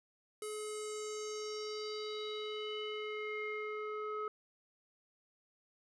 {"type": "tone with low-pass filter sweep", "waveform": "square", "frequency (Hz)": 426, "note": "G#4", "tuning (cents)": 44, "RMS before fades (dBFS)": -41, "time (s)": [0.42, 4.28], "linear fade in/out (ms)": 2, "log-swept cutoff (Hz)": [10000, 1400], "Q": 4.9, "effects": []}